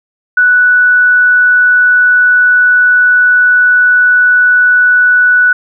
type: tone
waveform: sine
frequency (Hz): 1480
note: F#6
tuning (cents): 0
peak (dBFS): -4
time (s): 0.37-5.53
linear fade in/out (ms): 5
effects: none